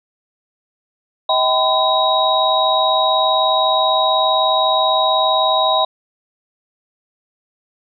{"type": "tone cluster", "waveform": "sine", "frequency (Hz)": [637, 776, 1011, 3811], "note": ["D#5", "G5", "B5", "A#7"], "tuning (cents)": [41, -18, 40, 38], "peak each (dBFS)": -18, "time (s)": [1.29, 5.85], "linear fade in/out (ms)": 5, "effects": []}